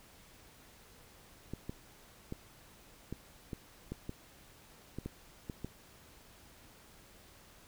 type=clicks; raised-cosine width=3 ms; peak=-26 dBFS; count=11; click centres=1.536 / 1.695 / 2.324 / 3.126 / 3.532 / 3.92 / 4.094 / 4.986 / 5.06 / 5.498 / 5.646 s; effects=pink hiss -59 dBFS RMS until 7.67 s